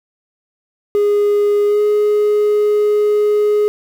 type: tone with pitch glide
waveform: triangle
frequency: 411.8 to 418.3 Hz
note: G#4 to G#4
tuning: -15 to +12 cents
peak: -8 dBFS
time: 0.95-3.68 s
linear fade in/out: 0 ms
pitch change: +27 cents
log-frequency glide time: 1.66-1.81 s
effects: tanh soft clip ceiling -5 dBFS + 7-bit